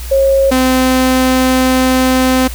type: tone pair in turn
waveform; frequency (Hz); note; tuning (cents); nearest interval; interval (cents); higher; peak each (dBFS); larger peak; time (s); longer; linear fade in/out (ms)
sine / sawtooth; 543 / 258; C#5 / C4; -36 / -24; octave + minor second; 1288; first; -7 / -5; second; 0.11-0.51 / 0.51-2.48; second; 10
effects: added 60 Hz sine -22 dBFS peak until 2.54 s + white hiss -31 dBFS RMS until 2.54 s

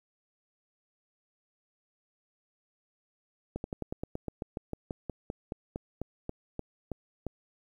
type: slowing click train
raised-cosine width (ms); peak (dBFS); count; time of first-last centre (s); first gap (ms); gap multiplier
2; -21; 21; 3.56-7.267; 81; 1.08
effects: 10-bit

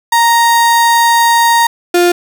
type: tone pair in turn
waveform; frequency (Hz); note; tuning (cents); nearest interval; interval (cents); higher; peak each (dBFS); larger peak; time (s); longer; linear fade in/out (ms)
35% pulse; 932.3 / 351.3; A#5 / F4; 0 / +10; octave + perfect fourth; 1690; first; -5; neither; 0.12-1.67 / 1.94-2.12; first; 5
effects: none

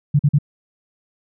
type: tone bursts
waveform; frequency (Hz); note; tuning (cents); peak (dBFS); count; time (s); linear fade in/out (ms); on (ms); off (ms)
sine; 145; D3; -22; -10; 3; 0.14-0.387; 10; 53; 44
effects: none

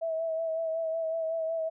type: tone with vibrato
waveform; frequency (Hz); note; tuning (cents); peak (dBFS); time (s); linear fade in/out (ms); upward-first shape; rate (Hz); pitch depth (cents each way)
sine; 650; E5; -24; -28; 0.01-1.7; 20; sine; 5.4; 29
effects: none

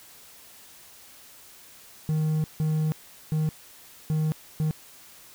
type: tone bursts at uneven times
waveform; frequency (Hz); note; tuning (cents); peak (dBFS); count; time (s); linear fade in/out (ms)
triangle; 155.56; D#3; 0; -20; 5; 2.09-2.44 / 2.6-2.92 / 3.32-3.49 / 4.1-4.32 / 4.6-4.71; 0
effects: white hiss -50 dBFS RMS until 5.34 s

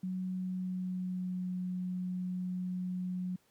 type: tone with pitch glide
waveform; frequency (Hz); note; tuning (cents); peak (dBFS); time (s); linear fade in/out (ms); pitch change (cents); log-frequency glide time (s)
sine; 185 to 182.14; F#3 to F#3; 0 to -27; -33; 0.03-3.36; 5; -27; 0.25-1.52
effects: pink hiss -70 dBFS RMS until 3.5 s + high-pass 100 Hz 12 dB/octave

